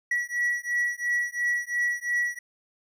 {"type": "beating tone pair", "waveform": "triangle", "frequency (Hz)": [1933, 1935.9], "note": ["B6", "B6"], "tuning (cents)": [-38, -35], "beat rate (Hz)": 2.9, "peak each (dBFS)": -26, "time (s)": [0.11, 2.39], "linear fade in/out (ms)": 5, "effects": []}